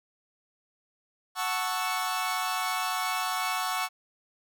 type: chord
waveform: sawtooth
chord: F# minor seventh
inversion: none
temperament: equal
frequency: 740 / 880 / 1108.7 / 1318.5 Hz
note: F#5 / A5 / C#6 / E6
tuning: 0 / 0 / 0 / 0 cents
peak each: -29 / -32 / -28 / -31 dBFS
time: 1.35-3.89 s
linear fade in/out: 50 ms
effects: none